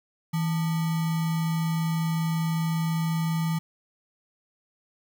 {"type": "tone with sample-and-hold", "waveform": "sine", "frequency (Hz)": 162.7, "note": "E3", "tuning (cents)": -22, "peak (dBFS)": -23, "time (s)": [0.33, 3.59], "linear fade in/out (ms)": 10, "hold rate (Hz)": 1050, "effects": []}